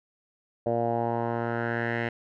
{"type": "tone with low-pass filter sweep", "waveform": "10% pulse", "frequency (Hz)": 117.1, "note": "A#2", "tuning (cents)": 8, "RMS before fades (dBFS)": -28, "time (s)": [0.66, 2.09], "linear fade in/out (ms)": 5, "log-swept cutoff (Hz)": [610, 2200], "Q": 3.6, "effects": []}